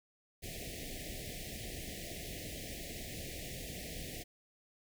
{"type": "band-stop noise", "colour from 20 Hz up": "pink", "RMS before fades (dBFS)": -44, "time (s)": [0.42, 4.24], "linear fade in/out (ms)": 20, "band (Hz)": [730, 1800], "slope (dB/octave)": 96, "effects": []}